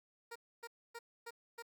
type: tone bursts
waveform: 15% pulse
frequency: 467.1 Hz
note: A#4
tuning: 3 cents sharp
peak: -39 dBFS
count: 5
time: 0.31-1.625 s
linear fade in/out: 10 ms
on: 47 ms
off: 270 ms
effects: none